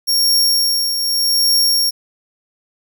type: tone with tremolo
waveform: sawtooth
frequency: 5540 Hz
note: F8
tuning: 15 cents flat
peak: -8 dBFS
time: 0.07-1.91 s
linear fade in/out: 20 ms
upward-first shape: triangle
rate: 0.84 Hz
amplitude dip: 55%
effects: 8-bit